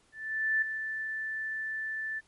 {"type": "tone with ADSR envelope", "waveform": "sine", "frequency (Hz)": 1760, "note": "A6", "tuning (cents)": 0, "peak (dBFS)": -23, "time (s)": [0.12, 2.21], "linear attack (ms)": 500, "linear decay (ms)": 5, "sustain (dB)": -9, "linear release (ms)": 31, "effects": ["pink hiss -66 dBFS RMS until 2.27 s", "MP3 48 kbps"]}